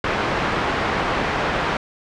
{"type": "low-pass noise", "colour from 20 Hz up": "white", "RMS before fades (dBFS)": -22, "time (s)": [0.04, 1.77], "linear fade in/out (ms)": 2, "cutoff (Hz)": 1500, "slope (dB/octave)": 12, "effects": ["low-pass 6000 Hz 12 dB/octave"]}